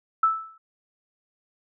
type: tone with exponential decay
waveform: sine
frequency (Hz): 1315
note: E6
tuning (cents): -5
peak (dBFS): -14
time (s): 0.23-0.58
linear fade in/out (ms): 5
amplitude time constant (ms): 76
effects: none